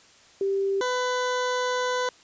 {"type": "tone pair in turn", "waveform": ["sine", "20% pulse"], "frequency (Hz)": [392, 500.1], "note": ["G4", "B4"], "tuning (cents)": [0, 22], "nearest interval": "major third", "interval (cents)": 422, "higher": "second", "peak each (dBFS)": [-22, -19], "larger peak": "second", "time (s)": [[0.41, 0.81], [0.81, 2.09]], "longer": "second", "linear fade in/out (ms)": 2, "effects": ["white hiss -54 dBFS RMS until 2.23 s", "resampled to 16000 Hz"]}